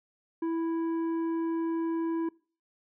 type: tone with tanh clipping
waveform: triangle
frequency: 329.6 Hz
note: E4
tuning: in tune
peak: -29 dBFS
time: 0.42-2.29 s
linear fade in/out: 5 ms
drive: 12 dB
effects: noise-tail reverb RT60 0.4 s tail -24 dB re dry